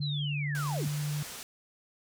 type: tone with pitch glide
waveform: sine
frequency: 145.4 to 147.86 Hz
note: D3 to D3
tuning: -17 to +12 cents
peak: -30 dBFS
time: 0-1.23 s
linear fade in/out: 5 ms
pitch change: +29 cents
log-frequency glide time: 0.53-0.93 s
type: linear sweep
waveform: sine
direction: down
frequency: 4186 to 47.86 Hz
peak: -35 dBFS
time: 0.01-0.89 s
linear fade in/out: 20 ms
type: low-pass noise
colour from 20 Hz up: white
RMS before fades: -43 dBFS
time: 0.55-1.43 s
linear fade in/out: 0 ms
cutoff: 10000 Hz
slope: 12 dB/octave
effects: none